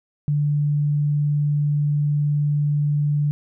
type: tone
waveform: sine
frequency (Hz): 146.83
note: D3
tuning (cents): 0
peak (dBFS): -17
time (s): 0.28-3.31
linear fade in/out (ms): 0
effects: none